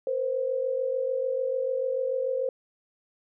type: tone pair together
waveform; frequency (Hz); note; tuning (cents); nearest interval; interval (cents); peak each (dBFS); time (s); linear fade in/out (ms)
sine; 476.5 / 523.3; A#4 / C5; +38 / 0; major second; 162; -31 / -26; 0.07-2.49; 2
effects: none